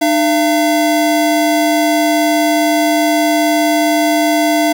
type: tone pair together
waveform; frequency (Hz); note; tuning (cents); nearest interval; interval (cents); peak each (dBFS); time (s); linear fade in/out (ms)
square; 303.2 / 680; D#4 / F5; -45 / -46; octave + major second; 1399; -14; 0.01-4.73; 10
effects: none